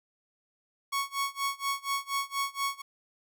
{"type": "tone with tremolo", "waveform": "sawtooth", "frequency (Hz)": 1108.7, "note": "C#6", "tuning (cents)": 0, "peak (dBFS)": -23, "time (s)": [0.92, 2.82], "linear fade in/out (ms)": 10, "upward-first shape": "sine", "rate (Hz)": 4.2, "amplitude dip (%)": 95, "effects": []}